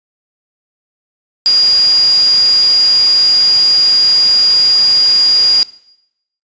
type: tone in noise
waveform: sine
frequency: 4846 Hz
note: D#8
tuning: 47 cents flat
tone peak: -6 dBFS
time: 1.46-5.63 s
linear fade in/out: 0 ms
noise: white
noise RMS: -23 dBFS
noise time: 1.46-5.63 s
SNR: +14 dB
effects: noise-tail reverb RT60 0.8 s tail -20 dB re dry + resampled to 16000 Hz